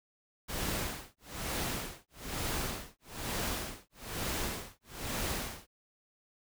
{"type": "noise with tremolo", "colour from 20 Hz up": "pink", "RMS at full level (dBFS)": -34, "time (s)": [0.48, 5.67], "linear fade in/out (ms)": 20, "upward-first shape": "sine", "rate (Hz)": 1.1, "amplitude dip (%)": 100, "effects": []}